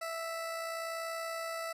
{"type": "tone with amplitude modulation", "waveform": "20% pulse", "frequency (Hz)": 659.3, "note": "E5", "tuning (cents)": 0, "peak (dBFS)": -30, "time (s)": [0.01, 1.73], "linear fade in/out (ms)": 10, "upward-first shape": "sine", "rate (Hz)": 60.8, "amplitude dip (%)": 30, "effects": ["resampled to 32000 Hz"]}